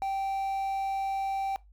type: tone with quantisation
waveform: triangle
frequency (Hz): 780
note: G5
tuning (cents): -9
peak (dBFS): -26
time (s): 0.02-1.56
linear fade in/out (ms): 0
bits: 9
effects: noise-tail reverb RT60 0.2 s tail -20 dB re dry + added 50 Hz sine -53 dBFS peak until 1.72 s